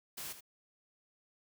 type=noise with echo; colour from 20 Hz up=white; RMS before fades=-43 dBFS; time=0.17-0.33 s; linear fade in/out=10 ms; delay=78 ms; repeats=1; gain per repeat=-10 dB; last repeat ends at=0.408 s; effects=none